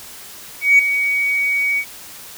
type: tone with ADSR envelope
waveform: sine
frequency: 2253 Hz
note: C#7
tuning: 28 cents sharp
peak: -4 dBFS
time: 0.61-1.85 s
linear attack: 180 ms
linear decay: 4 ms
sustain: -11 dB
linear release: 70 ms
effects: tanh soft clip ceiling -3 dBFS + white hiss -37 dBFS RMS until 2.37 s